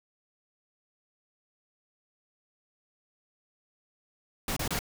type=noise bursts; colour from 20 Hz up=pink; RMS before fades=-31 dBFS; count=3; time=4.48-4.791 s; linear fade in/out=2 ms; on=85 ms; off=28 ms; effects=none